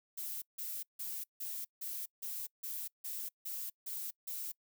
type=noise bursts; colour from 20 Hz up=violet; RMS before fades=-41 dBFS; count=11; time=0.17-4.52 s; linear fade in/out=10 ms; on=250 ms; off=160 ms; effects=noise-tail reverb RT60 0.1 s tail -25 dB re dry